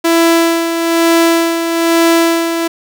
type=tone with tremolo; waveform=sawtooth; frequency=333.2 Hz; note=E4; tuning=19 cents sharp; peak=-3 dBFS; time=0.04-2.68 s; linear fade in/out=10 ms; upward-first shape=sine; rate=1.1 Hz; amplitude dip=55%; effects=none